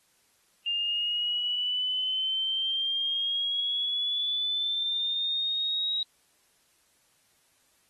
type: exponential sweep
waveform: sine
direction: up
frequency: 2800 to 3830 Hz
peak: -26 dBFS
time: 0.66-6.03 s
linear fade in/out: 2 ms
effects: white hiss -67 dBFS RMS until 7.89 s + AAC 32 kbps